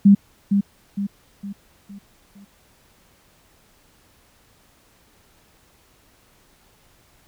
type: tone with echo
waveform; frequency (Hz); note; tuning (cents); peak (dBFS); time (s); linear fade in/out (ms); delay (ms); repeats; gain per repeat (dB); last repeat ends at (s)
sine; 200; G3; +35; -7; 0.05-0.15; 10; 460; 5; -7; 2.45
effects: pink hiss -57 dBFS RMS until 7.27 s